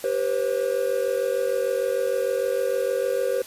triangle tone cluster, 389.1 / 487.4 / 534 Hz, G4 / B4 / C5, -13 / -23 / +35 cents, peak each -27 / -23 / -23 dBFS, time 0.04-3.42 s, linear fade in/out 2 ms, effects white hiss -42 dBFS RMS until 3.46 s + resampled to 32000 Hz

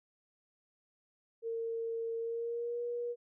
sine tone with pitch glide, 457.3 to 478.9 Hz, A#4 to A#4, -33 to +47 cents, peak -34 dBFS, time 1.42-3.16 s, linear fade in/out 50 ms, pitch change +80 cents, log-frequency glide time 2.18-2.82 s, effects none

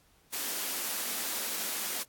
white high-pass noise, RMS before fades -34 dBFS, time 0.32-2.04 s, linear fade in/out 20 ms, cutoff 180 Hz, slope 96 dB/octave, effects pink hiss -65 dBFS RMS until 2.08 s + AAC 64 kbps

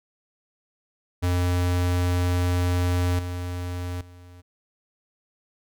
square tone with level steps, 89 Hz, F2, 33 cents sharp, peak -21 / -29 / -45 dBFS, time 1.22-4.42 s, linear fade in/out 20 ms, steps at 3.19 / 4.01 s, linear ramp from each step 2 ms, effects none

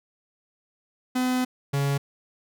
45% pulse tone pair in turn, 253.3 / 140.24 Hz, B3 / C#3, +44 / +20 cents, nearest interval minor seventh, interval 1024 cents, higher first, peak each -22 dBFS, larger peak neither, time 1.15-1.45 / 1.73-1.98 s, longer first, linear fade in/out 10 ms, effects none

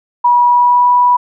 sine tone with pitch glide, 969 to 980.8 Hz, B5 to B5, -33 to -12 cents, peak -6 dBFS, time 0.24-1.17 s, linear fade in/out 10 ms, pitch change +21 cents, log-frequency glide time 0.46-0.9 s, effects none

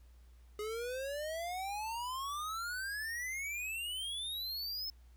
square exponential sweep, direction up, 415.3 to 5280 Hz, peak -38 dBFS, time 0.59-4.9 s, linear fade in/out 2 ms, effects added 60 Hz sine -56 dBFS peak until 5.16 s + pink hiss -72 dBFS RMS until 5.16 s

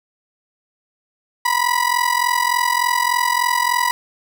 30% pulse ring-modulated tone, 978 Hz, B5, 17 cents flat, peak -10 dBFS, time 1.45-3.91 s, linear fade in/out 0 ms, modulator 21.7 Hz, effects none

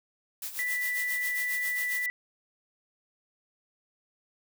blue noise with tremolo, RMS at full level -35 dBFS, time 0.42-2.06 s, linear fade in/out 2 ms, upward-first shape sine, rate 7.4 Hz, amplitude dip 70%
sine tone, 1975.5 Hz, B6, in tune, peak -28 dBFS, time 0.59-2.1 s, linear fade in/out 0 ms
effects none

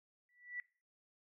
sine tone with exponential growth, 1960 Hz, B6, 14 cents flat, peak -37 dBFS, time 0.29-0.6 s, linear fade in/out 1 ms, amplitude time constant 67 ms, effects noise-tail reverb RT60 0.4 s tail -21 dB re dry

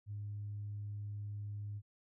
sine tone, 103.2 Hz, G#2, 10 cents flat, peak -39 dBFS, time 0.06-1.82 s, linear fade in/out 50 ms, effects tanh soft clip ceiling -35 dBFS

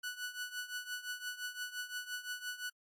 sawtooth tone with tremolo, 1480 Hz, F#6, in tune, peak -33 dBFS, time 0.03-2.7 s, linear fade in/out 10 ms, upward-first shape triangle, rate 5.8 Hz, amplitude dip 85%, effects AAC 64 kbps

